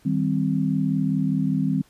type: chord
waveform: sine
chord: C minor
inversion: first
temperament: just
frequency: 156.98 / 196.22 / 261.6 Hz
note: Eb3 / G3 / C4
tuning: +16 / +2 / 0 cents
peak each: -24 dBFS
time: 0.05-1.82 s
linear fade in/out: 10 ms
effects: pink hiss -58 dBFS RMS until 1.89 s + resampled to 32000 Hz